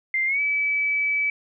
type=tone with pitch glide; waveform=sine; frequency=2093 to 2296 Hz; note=C7 to D7; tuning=0 to -40 cents; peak=-20 dBFS; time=0.14-1.3 s; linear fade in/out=2 ms; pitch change=+160 cents; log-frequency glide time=0.26-0.4 s; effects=none